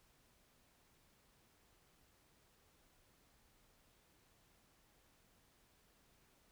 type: silence
effects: pink hiss -72 dBFS RMS until 6.51 s